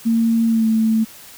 sine tone with pitch glide, 228.2 to 221.8 Hz, A#3 to A3, -37 to +14 cents, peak -13 dBFS, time 0.05-1.05 s, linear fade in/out 20 ms, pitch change -49 cents, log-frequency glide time 0.47-0.66 s, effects white hiss -41 dBFS RMS until 1.37 s

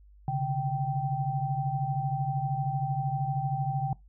sine tone cluster, 132.2 / 145.1 / 779 Hz, C3 / D3 / G5, +18 / -21 / -11 cents, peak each -31 dBFS, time 0.28-3.93 s, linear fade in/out 2 ms, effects noise-tail reverb RT60 0.2 s tail -22 dB re dry + added 50 Hz sine -52 dBFS peak until 4.08 s

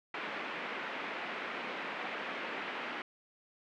white band-pass noise, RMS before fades -40 dBFS, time 0.14-3.02 s, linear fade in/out 2 ms, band 210 to 2500 Hz, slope 24 dB/octave, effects none

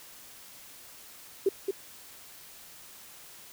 sine tone with echo, 390.2 Hz, G4, 8 cents flat, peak -20 dBFS, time 1.46-1.49 s, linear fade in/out 5 ms, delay 220 ms, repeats 1, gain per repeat -5 dB, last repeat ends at 1.71 s, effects white hiss -50 dBFS RMS until 3.52 s

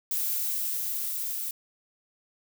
violet noise with level ramp, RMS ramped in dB -28 to -33 dBFS, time 0.11-1.51 s, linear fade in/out 2 ms, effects none

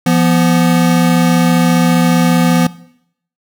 square tone pair together, 172.01 / 246.9 Hz, F3 / B3, -26 / 0 cents, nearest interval tritone, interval 626 cents, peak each -12 / -13 dBFS, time 0.06-2.67 s, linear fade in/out 5 ms, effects noise-tail reverb RT60 0.7 s tail -19 dB re dry

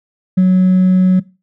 triangle tone with hard clipping, 185 Hz, F#3, in tune, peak -6 dBFS, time 0.37-1.2 s, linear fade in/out 10 ms, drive 2 dB, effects noise-tail reverb RT60 0.3 s tail -21 dB re dry

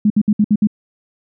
sine tone bursts, 210 Hz, G#3, 19 cents sharp, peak -9 dBFS, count 6, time 0.05-0.672 s, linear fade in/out 5 ms, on 52 ms, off 62 ms, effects none

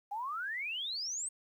sine exponential sweep, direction up, 789 to 8550 Hz, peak -35 dBFS, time 0.11-1.29 s, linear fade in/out 10 ms, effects 11-bit

